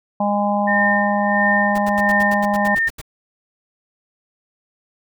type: harmonic tone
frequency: 204.7 Hz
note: G#3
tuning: 25 cents flat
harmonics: 1 / 3 / 4 / 5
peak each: -20 / -22 / -20 / -26 dBFS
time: 0.2-2.75 s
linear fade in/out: 5 ms
type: tone with tremolo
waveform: sine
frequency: 1818 Hz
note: A#6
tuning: 44 cents flat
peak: -15 dBFS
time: 0.67-2.89 s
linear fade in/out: 10 ms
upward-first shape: sine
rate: 1.5 Hz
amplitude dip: 75%
type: noise bursts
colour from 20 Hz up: pink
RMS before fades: -32 dBFS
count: 12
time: 1.75-3.015 s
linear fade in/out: 5 ms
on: 33 ms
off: 79 ms
effects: none